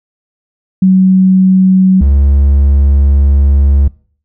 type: tone pair in turn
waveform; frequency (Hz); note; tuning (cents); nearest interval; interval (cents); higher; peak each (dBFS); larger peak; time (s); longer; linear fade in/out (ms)
sine / triangle; 187.8 / 69.9; F#3 / C#2; +26 / +15; octave + perfect fourth; 1711; first; -3; neither; 0.82-2.01 / 2.01-3.88; second; 5
effects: noise-tail reverb RT60 0.5 s tail -22 dB re dry